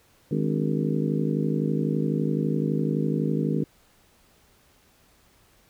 harmonic tone with a mistuned harmonic, 51.91 Hz, G#1, in tune, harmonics 3 / 4 / 5 / 6 / 7 / 8 / 9, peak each -26 / -28 / -30 / -32 / -33 / -34 / -35 dBFS, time 0.31-3.64 s, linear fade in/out 5 ms, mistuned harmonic 6, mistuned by -97 cents, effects pink hiss -60 dBFS RMS until 5.69 s

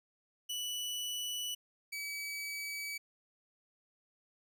sawtooth tone pair in turn, 2960 / 2285 Hz, F#7 / D7, 0 / -48 cents, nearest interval major third, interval 448 cents, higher first, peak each -33 / -35 dBFS, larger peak first, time 0.49-1.55 / 1.92-2.98 s, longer neither, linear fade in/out 10 ms, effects none

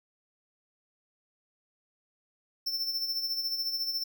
square tone with tremolo, 5360 Hz, E8, 28 cents sharp, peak -28 dBFS, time 2.66-4.04 s, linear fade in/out 10 ms, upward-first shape sine, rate 14 Hz, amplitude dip 55%, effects none

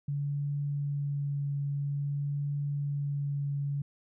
sine tone with vibrato, 142.7 Hz, D3, 49 cents flat, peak -29 dBFS, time 0.08-3.82 s, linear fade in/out 5 ms, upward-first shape triangle, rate 0.5 Hz, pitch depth 13 cents each way, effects none

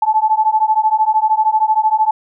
sine beating tone pair, 862 / 875 Hz, A5 / A5, -36 / -10 cents, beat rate 13 Hz, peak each -14 / -14 dBFS, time 0.02-2.11 s, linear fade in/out 5 ms, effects none

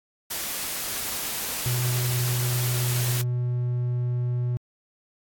white noise, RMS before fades -30 dBFS, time 0.3-3.22 s, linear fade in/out 10 ms
triangle tone with pitch glide, 123.47 to 122.62 Hz, B2 to B2, 0 to -12 cents, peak -21 dBFS, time 1.66-4.57 s, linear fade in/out 0 ms, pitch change -12 cents, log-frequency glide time 2.41-3.79 s
effects AAC 64 kbps

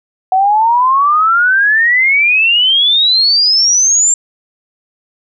sine exponential sweep, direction up, 740 to 7440 Hz, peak -7 dBFS, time 0.32-4.14 s, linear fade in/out 2 ms, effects none

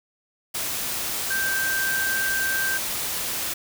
sine tone in noise, 1568 Hz, G6, in tune, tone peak -23 dBFS, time 1.3-2.78 s, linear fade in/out 10 ms, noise white, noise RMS -28 dBFS, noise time 0.54-3.54 s, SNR +2 dB, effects none

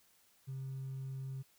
triangle tone with hard clipping, 133.5 Hz, C3, 35 cents sharp, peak -39 dBFS, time 0.47-1.43 s, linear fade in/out 20 ms, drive 2 dB, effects white hiss -69 dBFS RMS until 1.58 s

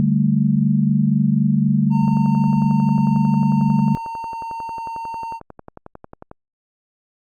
sine chord, D suspended fourth, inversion none, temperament equal, 146.83 / 196 / 220 Hz, D3 / G3 / A3, 0 / 0 / 0 cents, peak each -18 dBFS, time 0-3.95 s, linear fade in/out 0 ms
triangle tone, 913 Hz, A#5, 36 cents flat, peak -24 dBFS, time 1.9-5.4 s, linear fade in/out 50 ms
click train, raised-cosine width 1 ms, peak -21 dBFS, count 48, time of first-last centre 2.08-6.314 s, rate 11.1 Hz
effects Opus 48 kbps

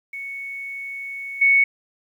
sine tone with level steps, 2217 Hz, C#7, in tune, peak -29 / -12 dBFS, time 0.13-1.64 s, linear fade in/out 5 ms, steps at 1.41 s, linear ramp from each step 10 ms, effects 9-bit

